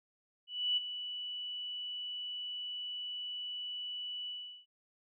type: tone with ADSR envelope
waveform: sine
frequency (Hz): 2960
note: F#7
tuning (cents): 0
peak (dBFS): -27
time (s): 0.47-4.66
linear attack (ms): 300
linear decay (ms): 18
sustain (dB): -11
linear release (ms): 380
effects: none